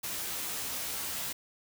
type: noise with comb filter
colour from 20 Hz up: white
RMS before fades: -36 dBFS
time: 0.03-1.33 s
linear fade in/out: 10 ms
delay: 15 ms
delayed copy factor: +1
effects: none